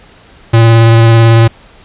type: tone with vibrato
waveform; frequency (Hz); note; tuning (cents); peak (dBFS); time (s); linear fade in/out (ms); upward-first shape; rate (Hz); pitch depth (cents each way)
square; 114.5; A#2; -31; -3; 0.53-1.48; 10; square; 18; 12
effects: pink hiss -40 dBFS RMS until 1.84 s + resampled to 8000 Hz